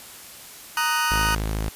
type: chord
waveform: sawtooth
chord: D# minor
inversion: second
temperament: just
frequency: 933.4 / 1244.5 / 1493.4 Hz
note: A#5 / D#6 / F#6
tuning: +2 / 0 / +16 cents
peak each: -21 dBFS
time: 0.77-1.35 s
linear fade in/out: 2 ms
type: tone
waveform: sawtooth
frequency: 53.4 Hz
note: G#1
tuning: 49 cents sharp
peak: -20 dBFS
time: 1.11-1.69 s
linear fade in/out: 0 ms
effects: white hiss -42 dBFS RMS until 1.75 s + resampled to 32000 Hz